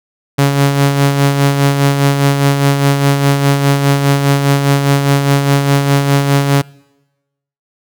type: tone with tremolo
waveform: sawtooth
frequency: 140.2 Hz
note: C#3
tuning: 20 cents sharp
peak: -3 dBFS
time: 0.38-6.62 s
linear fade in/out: 10 ms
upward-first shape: sine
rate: 4.9 Hz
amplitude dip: 50%
effects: noise-tail reverb RT60 1.0 s tail -24 dB re dry